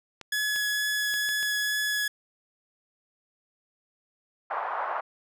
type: clicks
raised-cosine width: 0.2 ms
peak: -23 dBFS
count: 5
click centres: 0.213 / 0.561 / 1.14 / 1.29 / 1.429 s
type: tone with vibrato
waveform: sawtooth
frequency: 1694 Hz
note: G#6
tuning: 34 cents sharp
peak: -22 dBFS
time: 0.32-2.08 s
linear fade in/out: 5 ms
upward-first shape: triangle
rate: 2.2 Hz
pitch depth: 8 cents each way
type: band-pass noise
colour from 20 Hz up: white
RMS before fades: -31 dBFS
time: 4.5-5.01 s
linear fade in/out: 10 ms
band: 690 to 1200 Hz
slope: 24 dB/octave
effects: none